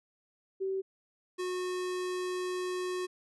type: tone pair in turn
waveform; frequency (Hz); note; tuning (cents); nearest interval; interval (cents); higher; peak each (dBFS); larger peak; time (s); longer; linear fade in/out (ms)
sine / square; 384 / 364.5; G4 / F#4; -36 / -26; minor second; 90; first; -30 / -33; first; 0.6-0.82 / 1.38-3.07; second; 20
effects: resampled to 24000 Hz